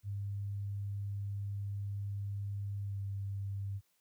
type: tone with pitch glide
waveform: sine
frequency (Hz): 100.5 to 99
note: G2 to G2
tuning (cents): +44 to +18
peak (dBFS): -35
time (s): 0.03-3.81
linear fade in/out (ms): 50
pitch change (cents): -26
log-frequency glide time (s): 2.83-2.96
effects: white hiss -75 dBFS RMS until 4 s + high-pass 60 Hz 12 dB/octave